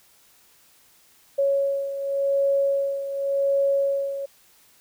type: beating tone pair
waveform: sine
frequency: 554.4 / 555.29 Hz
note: C#5 / C#5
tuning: 0 / +3 cents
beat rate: 0.89 Hz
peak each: -21 / -27 dBFS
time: 1.38-4.26 s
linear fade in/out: 10 ms
effects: white hiss -57 dBFS RMS until 4.8 s